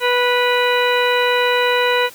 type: harmonic tone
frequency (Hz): 491.3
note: B4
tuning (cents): -9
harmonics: 1 / 2 / 3 / 4 / 5 / 6 / 8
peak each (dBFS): -17 / -20 / -22 / -23 / -24 / -25 / -26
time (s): 0-2.1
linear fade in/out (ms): 50
effects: white hiss -41 dBFS RMS until 2.14 s